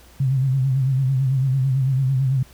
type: tone with vibrato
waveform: sine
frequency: 132.7 Hz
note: C3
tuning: 25 cents sharp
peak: -16 dBFS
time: 0.2-2.43 s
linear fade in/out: 5 ms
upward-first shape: sine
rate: 9 Hz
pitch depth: 69 cents each way
effects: added 60 Hz sine -49 dBFS peak until 2.53 s + pink hiss -50 dBFS RMS until 2.53 s